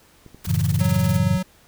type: clicks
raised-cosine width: 3 ms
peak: -30 dBFS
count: 8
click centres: 0.263 / 0.346 / 0.453 / 0.504 / 0.547 / 0.723 / 0.791 / 0.919 s
type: noise with tremolo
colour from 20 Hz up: white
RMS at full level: -33 dBFS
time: 0.44-1.18 s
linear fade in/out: 10 ms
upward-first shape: square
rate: 20 Hz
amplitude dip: 75%
type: chord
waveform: sine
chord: F# minor seventh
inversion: none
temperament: equal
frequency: 92.5 / 110 / 138.59 / 164.81 Hz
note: F#2 / A2 / C#3 / E3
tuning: 0 / 0 / 0 / 0 cents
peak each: -23 dBFS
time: 0.47-1.38 s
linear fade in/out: 10 ms
type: tone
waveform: square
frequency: 185 Hz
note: F#3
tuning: in tune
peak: -23 dBFS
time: 0.8-1.43 s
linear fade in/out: 10 ms
effects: pink hiss -54 dBFS RMS until 1.67 s